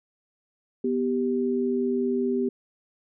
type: tone pair together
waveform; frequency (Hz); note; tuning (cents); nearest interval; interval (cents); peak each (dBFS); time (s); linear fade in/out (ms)
sine; 246.9 / 391.9; B3 / G4; 0 / 0; minor sixth; 800; -25; 0.84-2.49; 5
effects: none